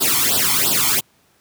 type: noise with flanger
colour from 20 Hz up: white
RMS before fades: -17 dBFS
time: 0-1.01 s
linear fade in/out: 20 ms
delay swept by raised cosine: 0.22 to 0.94 ms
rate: 2.9 Hz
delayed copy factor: +0.95
effects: pink hiss -58 dBFS RMS until 1.4 s + high-pass 100 Hz 12 dB/octave

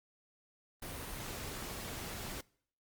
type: noise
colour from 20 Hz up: pink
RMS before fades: -43 dBFS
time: 0.82-2.41 s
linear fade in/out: 5 ms
effects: noise-tail reverb RT60 0.6 s tail -24 dB re dry + Opus 32 kbps

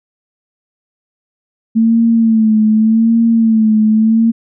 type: tone with vibrato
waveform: sine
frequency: 222.8 Hz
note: A3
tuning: 22 cents sharp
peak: -7 dBFS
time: 1.75-4.32 s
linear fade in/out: 20 ms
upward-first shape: sine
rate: 0.85 Hz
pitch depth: 56 cents each way
effects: none

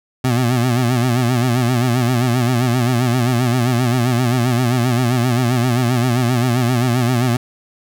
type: tone with vibrato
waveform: 25% pulse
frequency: 122.8 Hz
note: B2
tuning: 9 cents flat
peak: -10 dBFS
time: 0.24-7.37 s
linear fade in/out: 5 ms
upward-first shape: sine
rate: 7.6 Hz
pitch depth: 96 cents each way
effects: none

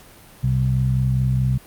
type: harmonic tone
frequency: 64.7 Hz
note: C2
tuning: 19 cents flat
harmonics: 1 / 2 / 3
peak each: -25 / -17 / -28 dBFS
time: 0.43-1.58 s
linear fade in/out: 10 ms
effects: pink hiss -46 dBFS RMS until 1.66 s + Opus 48 kbps

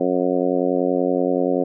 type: harmonic tone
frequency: 90.5 Hz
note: F#2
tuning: 38 cents flat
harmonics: 2 / 3 / 4 / 5 / 6 / 7 / 8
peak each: -29 / -22 / -24 / -24 / -23 / -29 / -30 dBFS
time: 0-1.64 s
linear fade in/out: 10 ms
effects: none

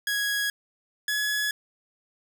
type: tone pair in turn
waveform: sawtooth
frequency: 1661.2 / 1693.2 Hz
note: G#6 / G#6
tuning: 0 / +33 cents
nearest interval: unison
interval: 33 cents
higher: second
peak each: -21 dBFS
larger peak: neither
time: 0.07-0.5 / 1.08-1.51 s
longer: neither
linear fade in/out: 2 ms
effects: none

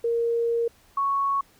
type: tone pair in turn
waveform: sine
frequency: 466.2 / 1108.8 Hz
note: A#4 / C#6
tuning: 0 / 0 cents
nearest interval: octave + minor third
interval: 1500 cents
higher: second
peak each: -21 dBFS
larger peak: neither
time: 0.04-0.68 / 0.97-1.41 s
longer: first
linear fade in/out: 5 ms
effects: pink hiss -58 dBFS RMS until 1.59 s

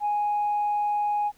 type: tone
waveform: sine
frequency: 830 Hz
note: G#5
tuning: 1 cent flat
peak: -21 dBFS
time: 0-1.32 s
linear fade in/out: 50 ms
effects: tanh soft clip ceiling -19 dBFS + pink hiss -60 dBFS RMS until 1.37 s

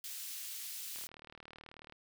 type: high-pass noise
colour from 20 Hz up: white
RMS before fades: -44 dBFS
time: 0.04-1.07 s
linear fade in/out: 2 ms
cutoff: 2600 Hz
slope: 12 dB/octave
type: click train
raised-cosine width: 0.3 ms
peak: -35 dBFS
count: 38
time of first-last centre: 0.96-1.924 s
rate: 38.4 Hz
effects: none

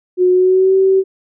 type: tone with pitch glide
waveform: sine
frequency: 363.9 to 382.9 Hz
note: F#4 to G4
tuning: -29 to -41 cents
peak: -8 dBFS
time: 0.17-1.04 s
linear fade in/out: 50 ms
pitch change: +88 cents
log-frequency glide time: 0.31-0.75 s
effects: none

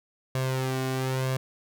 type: tone with flanger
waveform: sawtooth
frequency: 130.81 Hz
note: C3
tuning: in tune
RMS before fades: -28 dBFS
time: 0.35-1.37 s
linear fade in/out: 2 ms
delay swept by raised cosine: 1.8 to 2.73 ms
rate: 1 Hz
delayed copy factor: +0.65
effects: none

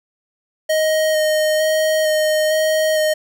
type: tone with vibrato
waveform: square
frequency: 622.3 Hz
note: D#5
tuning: in tune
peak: -15 dBFS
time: 0.69-3.14 s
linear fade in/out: 10 ms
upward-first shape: square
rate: 1.1 Hz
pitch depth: 11 cents each way
effects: none

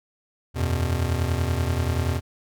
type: chord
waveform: square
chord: E suspended second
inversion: none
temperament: just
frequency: 82.41 / 92.71 / 123.61 Hz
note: E2 / F#2 / B2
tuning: 0 / +4 / +2 cents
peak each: -25 / -29 / -28 dBFS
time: 0.54-2.21 s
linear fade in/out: 50 ms
effects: none

